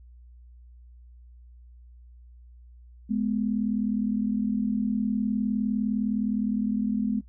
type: tone pair together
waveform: sine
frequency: 210.6 / 250.2 Hz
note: G#3 / B3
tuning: +24 / +23 cents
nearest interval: minor third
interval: 299 cents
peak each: -25 / -28 dBFS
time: 3.09-7.21 s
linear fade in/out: 20 ms
effects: noise-tail reverb RT60 0.1 s tail -19 dB re dry + added 60 Hz sine -47 dBFS peak until 7.28 s